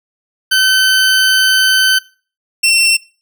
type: tone pair in turn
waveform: 20% pulse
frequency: 1530 / 2706 Hz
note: G6 / E7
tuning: -42 / +45 cents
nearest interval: minor seventh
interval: 987 cents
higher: second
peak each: -4 dBFS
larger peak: neither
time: 0.51-1.99 / 2.63-2.97 s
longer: first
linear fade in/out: 10 ms
effects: noise-tail reverb RT60 0.4 s tail -22 dB re dry